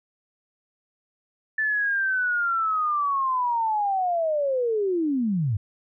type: linear sweep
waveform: sine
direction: down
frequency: 1760 to 93.9 Hz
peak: -21 dBFS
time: 1.58-5.57 s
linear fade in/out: 5 ms
effects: none